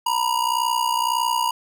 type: ring-modulated tone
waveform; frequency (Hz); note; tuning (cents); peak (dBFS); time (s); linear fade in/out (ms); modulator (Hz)
square; 957; A#5; +45; -17; 0.06-1.51; 5; 30.9
effects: none